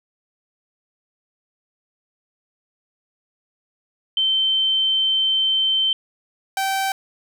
sine / sawtooth tone pair in turn, 3100 / 775 Hz, G7 / G5, -20 / -20 cents, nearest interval 2 octaves, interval 2400 cents, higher first, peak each -16 dBFS, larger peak neither, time 4.17-5.93 / 6.57-6.92 s, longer first, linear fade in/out 2 ms, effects none

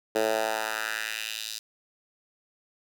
10% pulse tone with high-pass filter sweep, 109.8 Hz, A2, 3 cents flat, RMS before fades -30 dBFS, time 0.15-1.59 s, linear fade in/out 5 ms, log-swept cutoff 440 to 4600 Hz, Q 1.9, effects none

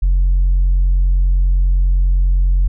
sine tone, 45 Hz, F#1, 47 cents flat, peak -8 dBFS, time 0.02-2.68 s, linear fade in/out 10 ms, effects tanh soft clip ceiling -8 dBFS

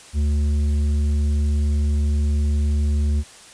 triangle tone with tanh clipping, 73.4 Hz, D2, in tune, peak -18 dBFS, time 0.13-3.24 s, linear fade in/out 50 ms, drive 12 dB, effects white hiss -44 dBFS RMS until 3.53 s + resampled to 22050 Hz

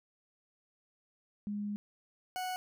sine / 40% pulse tone pair in turn, 206.2 / 738 Hz, G#3 / F#5, -12 / -5 cents, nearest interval octave + minor seventh, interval 2207 cents, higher second, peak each -34 / -34 dBFS, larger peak neither, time 1.47-1.76 / 2.36-2.56 s, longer first, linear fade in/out 0 ms, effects none

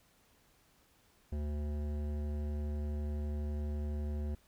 sine tone with hard clipping, 74 Hz, D2, 14 cents sharp, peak -36 dBFS, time 1.32-4.35 s, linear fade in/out 5 ms, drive 14 dB, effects pink hiss -68 dBFS RMS until 4.47 s

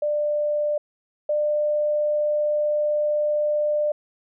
sine tone pair in turn, 594 / 597.4 Hz, D5 / D5, +20 / +29 cents, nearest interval unison, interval 9 cents, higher second, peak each -20 / -19 dBFS, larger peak second, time 0.02-0.78 / 1.29-3.92 s, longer second, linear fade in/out 5 ms, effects none

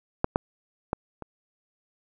clicks, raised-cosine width 1 ms, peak -7 / -7 / -11 / -23 dBFS, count 4, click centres 0.244 / 0.359 / 0.931 / 1.223 s, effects none

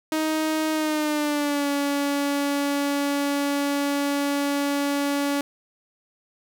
sawtooth tone with pitch glide, 313.2 to 283.9 Hz, D#4 to C#4, +11 to +41 cents, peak -18 dBFS, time 0.12-5.41 s, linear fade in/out 2 ms, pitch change -170 cents, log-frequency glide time 0.72-1.68 s, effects 10-bit

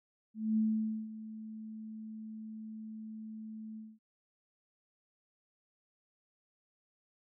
sine tone with ADSR envelope, 218.5 Hz, A3, 12 cents flat, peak -26 dBFS, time 0.34-3.99 s, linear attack 230 ms, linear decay 510 ms, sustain -16 dB, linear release 220 ms, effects none

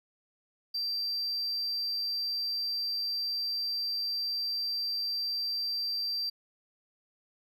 triangle tone, 4699 Hz, D8, in tune, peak -28 dBFS, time 0.74-6.3 s, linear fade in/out 10 ms, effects tanh soft clip ceiling -24 dBFS

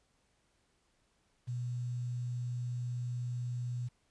sine tone with quantisation, 122 Hz, B2, 21 cents flat, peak -34 dBFS, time 1.47-3.89 s, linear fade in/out 20 ms, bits 10, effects pink hiss -74 dBFS RMS until 4.1 s + resampled to 22050 Hz

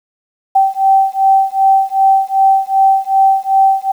sine beating tone pair, 774 / 776.6 Hz, G5 / G5, -22 / -16 cents, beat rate 2.6 Hz, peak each -11 dBFS, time 0.55-3.92 s, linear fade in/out 10 ms, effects 7-bit

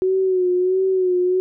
sine tone with vibrato, 370 Hz, F#4, in tune, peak -15 dBFS, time 0.02-1.4 s, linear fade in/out 0 ms, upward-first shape sine, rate 1.5 Hz, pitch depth 49 cents each way, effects none

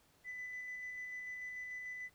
sine tone with tremolo, 1998 Hz, B6, 20 cents sharp, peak -40 dBFS, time 0.24-2.1 s, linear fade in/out 50 ms, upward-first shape square, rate 6.8 Hz, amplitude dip 25%, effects tanh soft clip ceiling -39 dBFS + pink hiss -70 dBFS RMS until 2.14 s

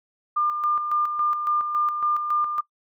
sine tone with tremolo, 1200 Hz, D6, 37 cents sharp, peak -19 dBFS, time 0.36-2.61 s, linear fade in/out 10 ms, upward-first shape square, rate 3.6 Hz, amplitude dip 50%, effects noise-tail reverb RT60 0.1 s tail -21 dB re dry

